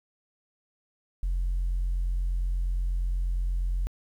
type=tone; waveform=sine; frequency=44.22 Hz; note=F1; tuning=22 cents sharp; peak=-23 dBFS; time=1.23-3.87 s; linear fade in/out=0 ms; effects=tanh soft clip ceiling -22 dBFS + 10-bit